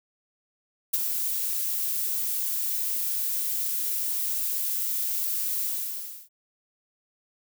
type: noise with ADSR envelope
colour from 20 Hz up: violet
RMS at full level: -22 dBFS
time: 0.93-6.29 s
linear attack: 12 ms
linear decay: 27 ms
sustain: -6 dB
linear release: 650 ms
effects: none